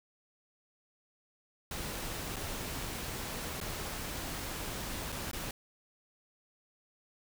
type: noise with dropouts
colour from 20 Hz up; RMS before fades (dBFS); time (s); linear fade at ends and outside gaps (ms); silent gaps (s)
pink; -39; 1.71-5.51; 2; 2.36-2.365 / 3.603-3.612 / 5.121-5.124 / 5.314-5.331
effects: none